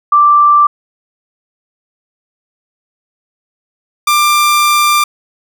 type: tone pair in turn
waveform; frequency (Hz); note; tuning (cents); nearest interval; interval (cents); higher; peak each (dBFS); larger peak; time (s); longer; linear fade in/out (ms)
sine / sawtooth; 1174.7 / 1187.7; D6 / D6; 0 / +19; unison; 19; second; -4; neither; 0.12-0.67 / 4.07-5.04; second; 5
effects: none